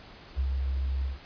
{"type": "tone with ADSR envelope", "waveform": "sine", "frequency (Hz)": 66.8, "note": "C2", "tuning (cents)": 36, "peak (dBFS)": -23, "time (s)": [0.36, 1.19], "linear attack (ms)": 34, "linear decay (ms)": 62, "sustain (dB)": -3, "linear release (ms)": 140, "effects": ["pink hiss -49 dBFS RMS until 1.25 s", "resampled to 11025 Hz"]}